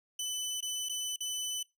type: tone with dropouts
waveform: 20% pulse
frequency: 3004 Hz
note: F#7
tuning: 26 cents sharp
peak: -28 dBFS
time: 0.19-1.63 s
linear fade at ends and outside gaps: 5 ms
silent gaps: 0.607-0.625 / 0.888-0.894 / 1.162-1.205 s
effects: noise-tail reverb RT60 0.2 s tail -21 dB re dry